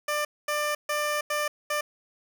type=tone bursts at uneven times; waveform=15% pulse; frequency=595 Hz; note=D5; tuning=22 cents sharp; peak=-19 dBFS; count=5; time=0.08-0.25 / 0.48-0.75 / 0.89-1.21 / 1.3-1.48 / 1.7-1.81 s; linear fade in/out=5 ms; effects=none